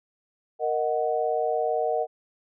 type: chord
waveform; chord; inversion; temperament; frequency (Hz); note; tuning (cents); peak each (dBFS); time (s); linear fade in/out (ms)
sine; D# minor; second; equal; 466.2 / 622.3 / 740; A#4 / D#5 / F#5; 0 / 0 / 0; -27; 0.59-2.07; 50
effects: none